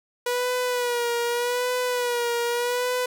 sawtooth tone with vibrato, 486.1 Hz, B4, 28 cents flat, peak -19 dBFS, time 0.26-3.06 s, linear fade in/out 5 ms, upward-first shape sine, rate 0.83 Hz, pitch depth 48 cents each way, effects none

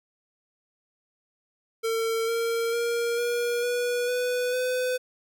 square tone with pitch steps, 452.8 / 461 / 469.3 / 477.8 / 486.4 / 495.2 / 504.2 Hz, A4 / A#4 / A#4 / A#4 / B4 / B4 / B4, +50 / -19 / +12 / +43 / -26 / +5 / +36 cents, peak -25 dBFS, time 1.83-4.98 s, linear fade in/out 20 ms, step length 450 ms, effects none

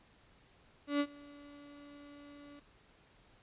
35% pulse tone with ADSR envelope, 288.1 Hz, D4, 33 cents flat, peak -26 dBFS, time 0.87-2.6 s, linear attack 130 ms, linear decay 61 ms, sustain -24 dB, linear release 12 ms, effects pink hiss -65 dBFS RMS until 3.42 s + resampled to 8000 Hz

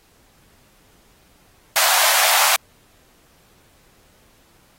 pink high-pass noise, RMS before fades -17 dBFS, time 1.76-2.56 s, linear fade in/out 0 ms, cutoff 650 Hz, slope 48 dB/octave, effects pink hiss -56 dBFS RMS until 4.78 s + AAC 48 kbps

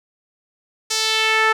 sawtooth tone with band-pass filter sweep, 440 Hz, A4, in tune, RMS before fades -18 dBFS, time 0.9-1.53 s, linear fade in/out 10 ms, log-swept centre 5900 to 1500 Hz, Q 1.8, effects none

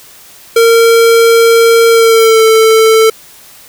square tone with pitch glide, 459.7 to 443.5 Hz, A#4 to A4, -24 to +14 cents, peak -4 dBFS, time 0.56-3.1 s, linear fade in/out 5 ms, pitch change -62 cents, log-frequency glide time 1.89-2.44 s, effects white hiss -37 dBFS RMS until 3.68 s

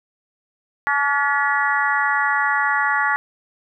harmonic tone with a mistuned harmonic, 285.2 Hz, C#4, 49 cents sharp, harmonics 3 / 4 / 5 / 6 / 7, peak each -23 / -23 / -23 / -23 / -23 dBFS, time 0.87-3.16 s, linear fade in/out 0 ms, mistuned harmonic 7, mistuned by -49 cents, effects none

